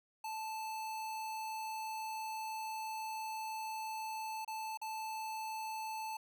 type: tone with dropouts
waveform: square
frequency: 877 Hz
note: A5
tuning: 6 cents flat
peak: -40 dBFS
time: 0.24-6.17 s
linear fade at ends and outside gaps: 5 ms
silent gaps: 4.448-4.477 / 4.774-4.815 s
effects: none

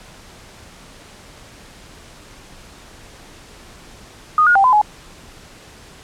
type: tone with pitch steps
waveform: sine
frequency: 1236 / 1436 / 785 / 1014 / 842 Hz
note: D#6 / F6 / G5 / B5 / G#5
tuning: -12 / +48 / +2 / +45 / +24 cents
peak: -9 dBFS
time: 4.38-4.815 s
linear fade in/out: 2 ms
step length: 87 ms
effects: pink hiss -42 dBFS RMS until 6.03 s + low-pass 9000 Hz 12 dB/octave

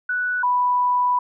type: tone pair in turn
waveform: sine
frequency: 1480 / 987.8 Hz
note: F#6 / B5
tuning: 0 / 0 cents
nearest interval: perfect fifth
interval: 700 cents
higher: first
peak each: -20 / -16 dBFS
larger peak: second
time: 0.09-0.43 / 0.43-1.19 s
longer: second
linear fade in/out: 5 ms
effects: none

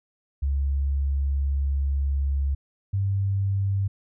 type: tone pair in turn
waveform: sine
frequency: 69.3 / 98.19 Hz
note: C#2 / G2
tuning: 0 / +3 cents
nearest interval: tritone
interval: 603 cents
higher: second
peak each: -21 dBFS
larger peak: neither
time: 0.42-2.55 / 2.93-3.88 s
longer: first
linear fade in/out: 10 ms
effects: none

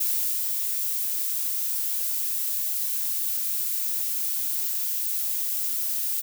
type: noise with ADSR envelope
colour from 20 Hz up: violet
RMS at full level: -24 dBFS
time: 0-6.22 s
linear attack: 9 ms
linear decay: 420 ms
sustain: -3 dB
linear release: 23 ms
effects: none

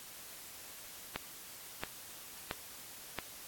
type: click train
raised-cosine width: 0.3 ms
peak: -19 dBFS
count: 4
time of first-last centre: 1.16-3.187 s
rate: 1.48 Hz
effects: white hiss -50 dBFS RMS until 3.47 s + AAC 64 kbps

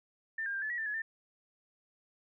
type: tone with pitch steps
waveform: sine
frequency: 1790 / 1609 / 1586 / 1731 / 1920 / 1781 / 1693 / 1791 Hz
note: A6 / G6 / G6 / A6 / B6 / A6 / G#6 / A6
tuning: +29 / +45 / +20 / -29 / -49 / +21 / +33 / +30 cents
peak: -33 dBFS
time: 0.38-1.02 s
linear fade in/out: 5 ms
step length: 80 ms
effects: none

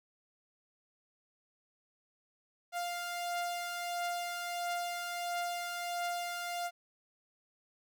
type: beating tone pair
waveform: sawtooth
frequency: 698.5 / 700 Hz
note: F5 / F5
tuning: 0 / +4 cents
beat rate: 1.5 Hz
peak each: -39 / -32 dBFS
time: 2.72-6.71 s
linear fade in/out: 50 ms
effects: none

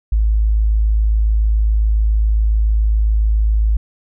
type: tone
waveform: sine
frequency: 53.6 Hz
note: A1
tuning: 45 cents flat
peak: -11 dBFS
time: 0.12-3.77 s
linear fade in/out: 5 ms
effects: none

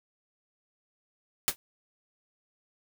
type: noise with exponential decay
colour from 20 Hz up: white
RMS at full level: -21 dBFS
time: 1.48-1.56 s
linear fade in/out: 0 ms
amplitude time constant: 16 ms
effects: none

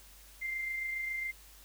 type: tone with amplitude modulation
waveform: sine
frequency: 2093 Hz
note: C7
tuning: in tune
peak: -32 dBFS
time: 0.41-1.32 s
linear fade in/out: 20 ms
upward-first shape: sine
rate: 27.3 Hz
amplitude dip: 35%
effects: added 50 Hz sine -57 dBFS peak until 1.64 s + white hiss -57 dBFS RMS until 1.64 s

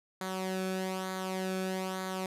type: tone with flanger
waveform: sawtooth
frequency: 187.8 Hz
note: F#3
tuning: 26 cents sharp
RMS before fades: -35 dBFS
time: 0.21-2.26 s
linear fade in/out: 2 ms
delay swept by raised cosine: 0.36 to 1.02 ms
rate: 1.1 Hz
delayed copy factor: -0.6
effects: resampled to 32000 Hz

